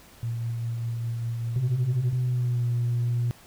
sine tone with tremolo, 116.6 Hz, A#2, 1 cent sharp, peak -25 dBFS, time 0.23-2.13 s, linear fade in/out 0 ms, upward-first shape triangle, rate 5 Hz, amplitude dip 30%
sine tone with pitch glide, 128.6 to 119.99 Hz, C3 to B2, -30 to -50 cents, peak -21 dBFS, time 1.56-3.31 s, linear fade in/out 0 ms, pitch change -120 cents, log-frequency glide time 2.01-2.67 s
effects tanh soft clip ceiling -19 dBFS + pink hiss -52 dBFS RMS until 3.46 s

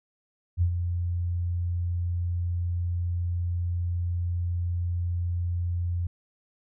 sine tone with ADSR envelope, 87.31 Hz, F2, in tune, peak -18 dBFS, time 0.57-6.07 s, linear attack 48 ms, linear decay 83 ms, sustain -7 dB, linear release 5 ms, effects none

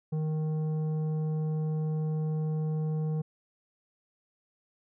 sine tone with tanh clipping, 155.56 Hz, D#3, in tune, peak -29 dBFS, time 0.12-3.22 s, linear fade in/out 10 ms, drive 9 dB, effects none

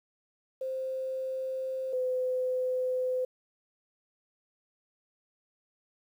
sine tone pair in turn, 523.3 / 509 Hz, C5 / C5, 0 / -48 cents, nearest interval unison, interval 48 cents, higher first, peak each -31 / -27 dBFS, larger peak second, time 0.61-1.93 / 1.93-3.25 s, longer neither, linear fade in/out 5 ms, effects 10-bit

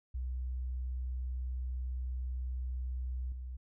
sine tone with level steps, 63 Hz, B1, 35 cents sharp, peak -34 / -39 dBFS, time 0.14-3.57 s, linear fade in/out 10 ms, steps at 3.32 s, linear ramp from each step 2 ms, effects none

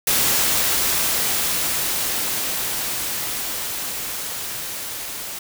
white noise with level ramp, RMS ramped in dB -18 to -31 dBFS, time 0.07-5.39 s, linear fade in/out 5 ms, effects none

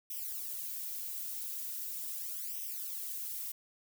violet noise with flanger, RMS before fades -40 dBFS, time 0.1-3.52 s, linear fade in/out 5 ms, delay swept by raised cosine 0.34 to 4.04 ms, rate 0.4 Hz, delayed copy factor +0.95, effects none

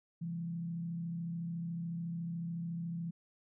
sine tone with frequency modulation, 168.7 Hz, E3, 40 cents sharp, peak -36 dBFS, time 0.21-3.11 s, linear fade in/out 10 ms, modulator 33.9 Hz, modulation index 0.4, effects none

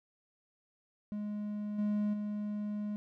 triangle tone with level steps, 208.5 Hz, G#3, 7 cents sharp, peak -33 / -27 / -32 dBFS, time 1.12-2.96 s, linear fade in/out 0 ms, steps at 1.78 / 2.13 s, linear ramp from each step 10 ms, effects none

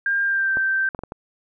sine tone with pitch glide, 1602 to 1560.9 Hz, G6 to G6, +37 to -8 cents, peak -18 dBFS, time 0.06-0.89 s, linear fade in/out 2 ms, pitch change -45 cents, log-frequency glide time 0.23-0.54 s
clicks, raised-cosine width 1 ms, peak -17 dBFS, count 5, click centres 0.571 / 0.948 / 0.991 / 1.036 / 1.121 s
effects none

